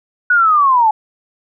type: linear sweep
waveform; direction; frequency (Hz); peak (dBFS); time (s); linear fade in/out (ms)
sine; down; 1480 to 840; -8; 0.3-0.91; 5
effects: none